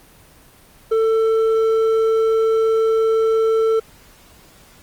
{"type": "tone with hard clipping", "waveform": "sine", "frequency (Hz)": 445.7, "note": "A4", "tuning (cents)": 22, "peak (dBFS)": -15, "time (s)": [0.91, 3.8], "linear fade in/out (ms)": 10, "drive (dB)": 5, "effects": ["pink hiss -48 dBFS RMS until 4.82 s", "Opus 24 kbps"]}